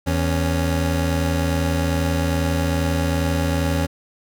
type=tone pair together; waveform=25% pulse; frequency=82.41 / 277.2 Hz; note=E2 / C#4; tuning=0 / 0 cents; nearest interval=octave + major sixth; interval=2100 cents; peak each=-16 / -20 dBFS; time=0.06-3.87 s; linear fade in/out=20 ms; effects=none